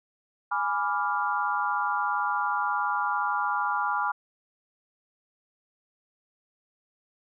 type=chord; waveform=sine; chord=G# diminished seventh; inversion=none; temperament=equal; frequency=830.6 / 987.8 / 1174.7 / 1396.9 Hz; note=G#5 / B5 / D6 / F6; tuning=0 / 0 / 0 / 0 cents; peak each=-30 dBFS; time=0.51-4.12 s; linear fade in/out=10 ms; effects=none